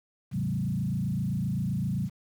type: tone with frequency modulation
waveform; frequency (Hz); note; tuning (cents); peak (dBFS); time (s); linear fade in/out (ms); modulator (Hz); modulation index
sine; 158; D#3; +27; -26; 0.31-2.1; 50; 27.7; 1.8
effects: 9-bit